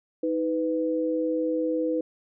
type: tone pair together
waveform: sine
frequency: 316.5 / 498.5 Hz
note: D#4 / B4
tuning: +30 / +16 cents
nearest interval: minor sixth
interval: 786 cents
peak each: -26 dBFS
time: 0.23-2.01 s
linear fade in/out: 5 ms
effects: none